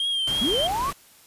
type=tone with vibrato; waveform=triangle; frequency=3200 Hz; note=G7; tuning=35 cents sharp; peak=-21 dBFS; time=0-0.67 s; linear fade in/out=2 ms; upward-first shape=triangle; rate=3 Hz; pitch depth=57 cents each way
type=noise; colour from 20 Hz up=pink; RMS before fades=-34 dBFS; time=0.27-0.93 s; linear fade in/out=5 ms
type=linear sweep; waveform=sine; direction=up; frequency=196 to 1174.7 Hz; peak=-23 dBFS; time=0.41-0.91 s; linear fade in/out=10 ms
effects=white hiss -53 dBFS RMS until 1.26 s + resampled to 32000 Hz